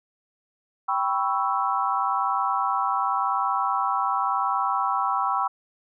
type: chord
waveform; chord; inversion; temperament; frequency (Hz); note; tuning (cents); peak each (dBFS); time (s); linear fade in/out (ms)
sine; C# half-diminished seventh; second; equal; 784 / 987.8 / 1108.7 / 1318.5; G5 / B5 / C#6 / E6; 0 / 0 / 0 / 0; -27; 0.88-5.48; 10
effects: none